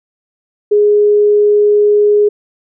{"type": "tone", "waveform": "sine", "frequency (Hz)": 415.5, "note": "G#4", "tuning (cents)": 1, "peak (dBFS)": -6, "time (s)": [0.71, 2.29], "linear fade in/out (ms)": 10, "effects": []}